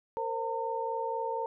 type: tone cluster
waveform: sine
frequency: 459.9 / 524 / 909 Hz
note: A#4 / C5 / A#5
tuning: -23 / +2 / -44 cents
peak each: -35 / -37 / -33 dBFS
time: 0.17-1.46 s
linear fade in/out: 0 ms
effects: none